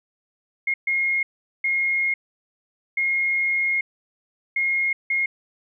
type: tone bursts at uneven times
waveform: sine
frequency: 2147 Hz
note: C7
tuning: 44 cents sharp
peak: -19 dBFS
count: 6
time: 0.67-0.74 / 0.87-1.23 / 1.64-2.14 / 2.97-3.81 / 4.56-4.93 / 5.1-5.26 s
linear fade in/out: 5 ms
effects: none